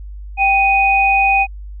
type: tone pair together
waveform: sine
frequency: 784 / 2489 Hz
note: G5 / D#7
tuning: 0 / 0 cents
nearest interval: octave + minor sixth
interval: 2000 cents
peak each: -13 dBFS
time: 0.37-1.47 s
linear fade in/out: 50 ms
effects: added 50 Hz sine -28 dBFS peak until 1.8 s